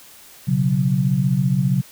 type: chord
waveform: sine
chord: B suspended second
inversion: none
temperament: equal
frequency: 123.47 / 138.59 / 185 Hz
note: B2 / C#3 / F#3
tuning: 0 / 0 / 0 cents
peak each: -23 / -18 / -20 dBFS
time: 0.47-1.82 s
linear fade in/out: 20 ms
effects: white hiss -45 dBFS RMS until 1.91 s